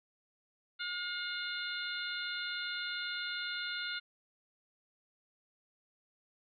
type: harmonic tone with a mistuned harmonic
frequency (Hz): 715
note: F5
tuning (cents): +41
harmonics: 2 / 3 / 4 / 5 / 6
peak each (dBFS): -39 / -45 / -45 / -42 / -44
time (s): 0.79-4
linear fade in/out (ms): 20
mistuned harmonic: 6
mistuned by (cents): -69
effects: none